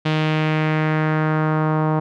sawtooth tone with low-pass filter sweep, 155.56 Hz, D#3, in tune, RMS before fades -19 dBFS, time 0.05-2 s, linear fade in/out 10 ms, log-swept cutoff 3300 to 1000 Hz, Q 1.9, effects none

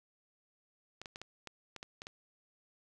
clicks, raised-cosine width 0.2 ms, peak -27 dBFS, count 9, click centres 1.016 / 1.058 / 1.159 / 1.216 / 1.473 / 1.763 / 1.829 / 2.019 / 2.069 s, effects none

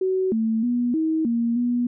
sine tone with pitch steps, 375.8 / 223 / 242.8 / 318.1 / 233.6 / 242.7 Hz, F#4 / A3 / B3 / D#4 / A#3 / B3, +27 / +23 / -29 / +38 / +4 / -30 cents, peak -19 dBFS, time 0.01-1.87 s, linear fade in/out 5 ms, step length 310 ms, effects none

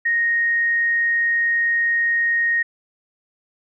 sine tone, 1864.7 Hz, A#6, in tune, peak -16 dBFS, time 0.05-2.63 s, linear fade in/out 10 ms, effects none

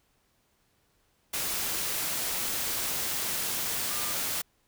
sine tone in noise, 1200 Hz, D6, 37 cents sharp, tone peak -41 dBFS, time 3.9-4.13 s, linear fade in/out 10 ms, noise white, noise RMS -31 dBFS, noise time 1.33-4.42 s, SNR -13 dB, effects pink hiss -70 dBFS RMS until 4.67 s

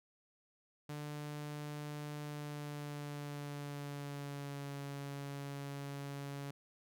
sawtooth tone with pitch glide, 148.1 to 140.84 Hz, D3 to C#3, +15 to +28 cents, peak -38 dBFS, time 0.89-6.51 s, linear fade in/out 5 ms, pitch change -87 cents, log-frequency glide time 2.22-4.77 s, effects none

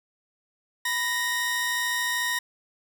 sawtooth tone pair together, 988 / 1862.5 Hz, B5 / A#6, 0 / -2 cents, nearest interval major seventh, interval 1098 cents, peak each -28 / -22 dBFS, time 0.85-2.39 s, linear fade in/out 5 ms, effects none

